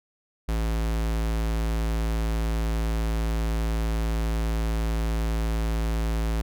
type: tone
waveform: square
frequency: 55.3 Hz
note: A1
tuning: 9 cents sharp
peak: -24 dBFS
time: 0.48-6.42 s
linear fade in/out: 10 ms
effects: none